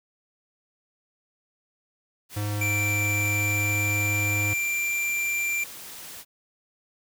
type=noise; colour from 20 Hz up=white; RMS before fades=-41 dBFS; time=2.29-6.25 s; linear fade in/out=50 ms
type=tone; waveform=square; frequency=103.83 Hz; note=G#2; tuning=in tune; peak=-27 dBFS; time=2.36-4.54 s; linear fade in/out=10 ms
type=tone with pitch glide; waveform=square; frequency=2349 to 2364 Hz; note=D7 to D7; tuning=0 to +11 cents; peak=-25 dBFS; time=2.61-5.64 s; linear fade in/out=5 ms; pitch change=+11 cents; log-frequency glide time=3.05-4.73 s
effects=none